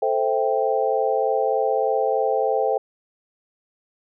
sine chord, A minor seventh, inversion none, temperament equal, 440 / 523.3 / 659.3 / 784 Hz, A4 / C5 / E5 / G5, 0 / 0 / 0 / 0 cents, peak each -23 / -23 / -26 / -24 dBFS, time 0.02-2.78 s, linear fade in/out 5 ms, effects none

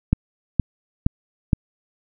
click train, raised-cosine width 5 ms, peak -3 dBFS, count 4, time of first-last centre 0.13-1.532 s, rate 2.14 Hz, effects none

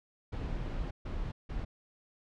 brown noise bursts at uneven times, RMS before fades -36 dBFS, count 3, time 0.32-0.91 / 1.05-1.32 / 1.49-1.65 s, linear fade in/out 10 ms, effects low-pass 4000 Hz 12 dB/octave

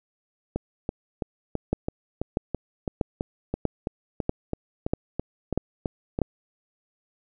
two click trains, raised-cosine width 2 ms, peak -13 / -9 dBFS, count 18 / 8, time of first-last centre 0.56-6.189 / 1.73-6.217 s, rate 3.02 / 1.56 Hz, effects none

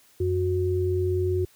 sine tone pair together, 91 / 365.9 Hz, F#2 / F#4, -28 / -19 cents, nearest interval 2 octaves, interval 2409 cents, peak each -24 dBFS, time 0.2-1.45 s, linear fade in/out 5 ms, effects white hiss -58 dBFS RMS until 1.55 s + high-pass 60 Hz 12 dB/octave

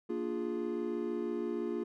triangle chord, Bb dominant seventh, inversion none, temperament equal, 233.1 / 293.7 / 349.2 / 415.3 Hz, Bb3 / D4 / F4 / Ab4, 0 / 0 / 0 / 0 cents, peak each -37 / -40 / -34 / -37 dBFS, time 0.09-1.84 s, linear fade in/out 10 ms, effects none

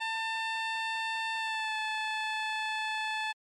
15% pulse tone with pitch glide, 895 to 869 Hz, A5 to A5, +29 to -22 cents, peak -24 dBFS, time 0-3.33 s, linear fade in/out 20 ms, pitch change -51 cents, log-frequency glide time 1.36-1.76 s, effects low-pass 5000 Hz 12 dB/octave + MP3 96 kbps

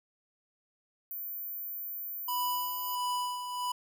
sine tone, 14310 Hz, A9, 28 cents sharp, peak -36 dBFS, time 1.11-2.95 s, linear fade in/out 0 ms
square tone with tremolo, 989 Hz, B5, 2 cents sharp, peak -30 dBFS, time 2.28-3.72 s, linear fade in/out 5 ms, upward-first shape sine, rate 1.5 Hz, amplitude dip 55%
effects none

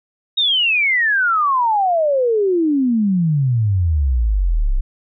sine exponential sweep, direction down, 3780 to 30.34 Hz, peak -13 dBFS, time 0.37-4.81 s, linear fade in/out 10 ms, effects none

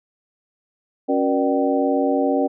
sine tone cluster, 276.4 / 370 / 479.2 / 597 / 767 Hz, C#4 / F#4 / A#4 / D5 / G5, -5 / 0 / +48 / +28 / -38 cents, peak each -20 / -26 / -23 / -23 / -25 dBFS, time 1.08-2.48 s, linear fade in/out 20 ms, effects none

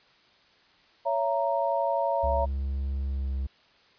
sine chord, A# diminished, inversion first, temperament just, 559.4 / 671.3 / 932.3 Hz, C#5 / E5 / A#5, +16 / +31 / 0 cents, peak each -28 dBFS, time 1.05-2.46 s, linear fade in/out 20 ms
triangle tone with pitch glide, 68.4 to 66.95 Hz, C#2 to C2, -23 to +40 cents, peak -25 dBFS, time 2.23-3.47 s, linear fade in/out 10 ms, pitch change -37 cents, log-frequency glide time 3.06-3.35 s
effects white hiss -60 dBFS RMS until 3.98 s + resampled to 11025 Hz

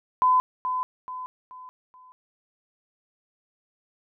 sine tone with echo, 1012 Hz, B5, 42 cents sharp, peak -16 dBFS, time 0.22-0.4 s, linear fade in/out 0 ms, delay 430 ms, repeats 4, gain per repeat -8 dB, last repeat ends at 2.12 s, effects none

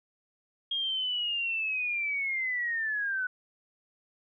sine linear sweep, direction down, 3257 to 1480 Hz, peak -28 dBFS, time 0.71-3.27 s, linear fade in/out 5 ms, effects none

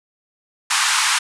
pink band-pass noise, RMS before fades -18 dBFS, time 0.7-1.19 s, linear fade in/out 10 ms, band 920 to 10000 Hz, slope 48 dB/octave, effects none

